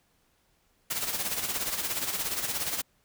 white noise with tremolo, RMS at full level -29 dBFS, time 0.9-2.82 s, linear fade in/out 10 ms, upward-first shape sine, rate 17 Hz, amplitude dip 60%, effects pink hiss -69 dBFS RMS until 3.04 s

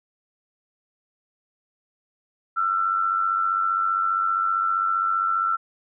sine tone with amplitude modulation, 1344 Hz, E6, 33 cents sharp, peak -17 dBFS, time 2.56-5.57 s, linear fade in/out 20 ms, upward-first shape sine, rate 95.2 Hz, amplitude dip 60%, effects none

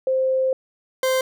sine / 40% pulse tone pair in turn, 523.3 / 520.4 Hz, C5 / C5, 0 / -9 cents, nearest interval unison, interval 9 cents, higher first, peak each -17 dBFS, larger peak neither, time 0.07-0.53 / 1.03-1.21 s, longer first, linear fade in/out 2 ms, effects none

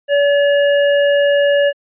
square tone, 571 Hz, D5, 49 cents flat, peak -11 dBFS, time 0.08-1.73 s, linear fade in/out 50 ms, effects resampled to 8000 Hz

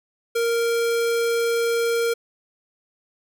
square tone, 465.3 Hz, A#4, 3 cents flat, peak -20 dBFS, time 0.35-2.14 s, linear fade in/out 10 ms, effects none

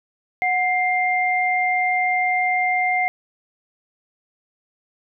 sine tone pair together, 735 / 2102 Hz, F#5 / C7, -12 / +7 cents, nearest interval octave + tritone, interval 1819 cents, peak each -20 dBFS, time 0.42-3.08 s, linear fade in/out 0 ms, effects none

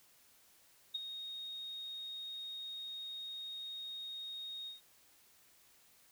sine tone with ADSR envelope, 3728 Hz, A#7, 1 cent flat, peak -33 dBFS, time 0.94-4.81 s, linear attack 12 ms, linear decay 20 ms, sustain -9 dB, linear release 140 ms, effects white hiss -66 dBFS RMS until 6.11 s

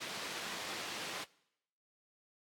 white band-pass noise, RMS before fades -43 dBFS, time 0-1.25 s, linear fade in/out 20 ms, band 160 to 4200 Hz, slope 12 dB/octave, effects noise-tail reverb RT60 0.8 s tail -22 dB re dry + AAC 64 kbps

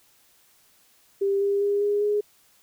sine tone with pitch steps, 395.8 / 400.6 / 405.5 / 410.5 / 415.5 Hz, G4 / G4 / G#4 / G#4 / G#4, +17 / +38 / -41 / -20 / +1 cents, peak -20 dBFS, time 1.21-2.21 s, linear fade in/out 10 ms, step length 200 ms, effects white hiss -60 dBFS RMS until 2.62 s

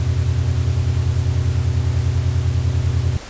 triangle chord, E suspended second, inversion none, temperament equal, 82.41 / 92.5 / 123.47 Hz, E2 / F#2 / B2, 0 / 0 / 0 cents, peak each -18 dBFS, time 0-3.17 s, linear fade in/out 5 ms, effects pink hiss -35 dBFS RMS until 3.29 s + resampled to 16000 Hz

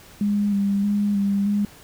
sine tone with vibrato, 202.2 Hz, G#3, 46 cents flat, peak -18 dBFS, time 0.21-1.65 s, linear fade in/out 2 ms, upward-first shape square, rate 1.6 Hz, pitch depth 23 cents each way, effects pink hiss -47 dBFS RMS until 1.83 s

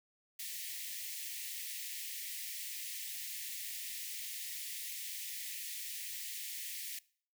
white high-pass noise, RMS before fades -43 dBFS, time 0.39-6.99 s, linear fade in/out 5 ms, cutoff 1800 Hz, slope 96 dB/octave, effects noise-tail reverb RT60 0.5 s tail -22 dB re dry

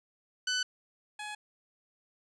15% pulse tone pair in turn, 1500 / 841.8 Hz, F#6 / G#5, +23 / +23 cents, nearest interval minor seventh, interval 1000 cents, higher first, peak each -22 / -32 dBFS, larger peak first, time 0.47-0.63 / 1.19-1.35 s, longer neither, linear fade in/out 5 ms, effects resampled to 22050 Hz

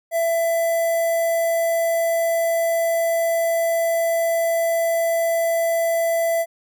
square tone with notch filter, 667 Hz, E5, 20 cents sharp, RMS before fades -20 dBFS, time 0.11-6.46 s, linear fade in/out 50 ms, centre 3800 Hz, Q 0.64, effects none

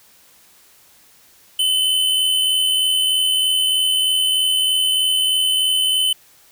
square tone with amplitude modulation, 3036 Hz, F#7, 44 cents sharp, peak -14 dBFS, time 1.59-6.13 s, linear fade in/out 5 ms, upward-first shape sine, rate 83.2 Hz, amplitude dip 35%, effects white hiss -51 dBFS RMS until 6.51 s

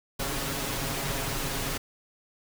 pink noise with comb filter, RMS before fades -31 dBFS, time 0.19-1.78 s, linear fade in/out 10 ms, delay 7.3 ms, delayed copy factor +0.95, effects none

